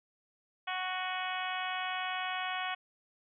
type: harmonic tone with a mistuned harmonic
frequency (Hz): 370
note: F#4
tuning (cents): 0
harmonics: 2 / 3 / 4 / 5 / 6 / 7 / 8 / 9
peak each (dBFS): -38 / -40 / -41 / -42 / -43 / -43 / -44 / -45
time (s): 0.67-2.75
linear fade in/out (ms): 10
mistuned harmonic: 7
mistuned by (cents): -34
effects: none